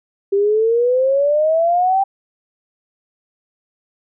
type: exponential sweep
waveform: sine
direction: up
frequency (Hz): 392 to 791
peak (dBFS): -12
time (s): 0.32-2.04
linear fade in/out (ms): 10
effects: none